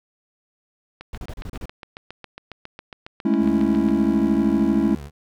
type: click train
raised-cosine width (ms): 0.3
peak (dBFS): -20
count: 22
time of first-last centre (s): 1.01-3.887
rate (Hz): 7.3
type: noise bursts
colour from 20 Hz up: brown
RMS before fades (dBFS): -32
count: 7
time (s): 1.13-1.657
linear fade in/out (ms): 2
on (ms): 47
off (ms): 33
type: chord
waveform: triangle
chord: A major seventh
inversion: third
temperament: equal with one note detuned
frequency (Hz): 206.9 / 220 / 277.2 / 329.6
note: G#3 / A3 / C#4 / E4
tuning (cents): -6 / 0 / 0 / 0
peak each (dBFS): -20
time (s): 3.25-4.95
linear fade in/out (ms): 5
type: tone with vibrato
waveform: 25% pulse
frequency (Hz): 73.9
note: D2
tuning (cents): +11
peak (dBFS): -30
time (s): 3.38-5.11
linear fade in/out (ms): 50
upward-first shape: square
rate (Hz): 7.1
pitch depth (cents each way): 87
effects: none